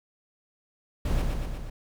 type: noise with echo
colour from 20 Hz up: brown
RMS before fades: -25 dBFS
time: 1.05-1.22 s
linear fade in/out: 5 ms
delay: 120 ms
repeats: 4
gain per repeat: -3 dB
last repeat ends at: 1.7 s
effects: none